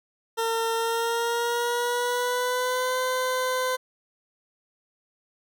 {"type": "tone with pitch glide", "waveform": "20% pulse", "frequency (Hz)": [455.3, 511.1], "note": ["A#4", "C5"], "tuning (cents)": [-41, -41], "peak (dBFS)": -19, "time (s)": [0.37, 3.77], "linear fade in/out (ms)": 20, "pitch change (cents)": 200, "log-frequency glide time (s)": [0.74, 2.98], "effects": []}